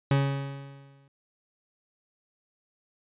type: tone with exponential decay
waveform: 40% pulse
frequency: 138.59 Hz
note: C#3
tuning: in tune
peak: -18 dBFS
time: 0.11-1.08 s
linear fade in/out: 2 ms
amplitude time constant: 210 ms
effects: resampled to 8000 Hz